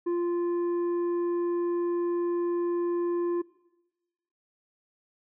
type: tone with tanh clipping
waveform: triangle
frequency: 347.2 Hz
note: F4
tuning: 10 cents flat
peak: -26 dBFS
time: 0.06-3.42 s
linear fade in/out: 10 ms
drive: 10 dB
effects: noise-tail reverb RT60 1.0 s tail -20 dB re dry